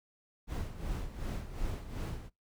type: noise with tremolo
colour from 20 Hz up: brown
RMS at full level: -35 dBFS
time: 0.47-2.3 s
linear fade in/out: 50 ms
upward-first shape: sine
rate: 2.7 Hz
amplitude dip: 70%
effects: noise-tail reverb RT60 0.2 s tail -23 dB re dry